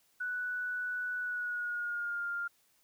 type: tone with pitch glide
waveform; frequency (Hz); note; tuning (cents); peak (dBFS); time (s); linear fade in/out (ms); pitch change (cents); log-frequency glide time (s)
sine; 1481 to 1401.1; F#6 to F6; +1 to +5; -33; 0.2-2.48; 10; -96; 1.19-2.28
effects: white hiss -70 dBFS RMS until 2.83 s